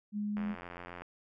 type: tone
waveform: sine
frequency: 207.7 Hz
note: G#3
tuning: in tune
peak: -32 dBFS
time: 0.12-0.56 s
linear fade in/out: 50 ms
type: click train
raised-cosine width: 0.5 ms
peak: -29 dBFS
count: 58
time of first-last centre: 0.37-1.02 s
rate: 87.7 Hz
effects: none